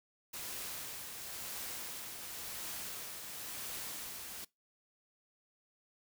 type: noise with tremolo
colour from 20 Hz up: white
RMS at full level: -42 dBFS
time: 0.33-4.45 s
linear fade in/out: 10 ms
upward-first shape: triangle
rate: 0.95 Hz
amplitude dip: 40%
effects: noise-tail reverb RT60 0.2 s tail -23 dB re dry